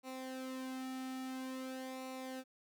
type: tone with flanger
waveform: sawtooth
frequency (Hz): 260.2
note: C4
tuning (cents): -9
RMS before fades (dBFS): -44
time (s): 0.03-2.44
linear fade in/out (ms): 50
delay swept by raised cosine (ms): 0.61 to 2.01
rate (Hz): 0.49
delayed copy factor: -0.65
effects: none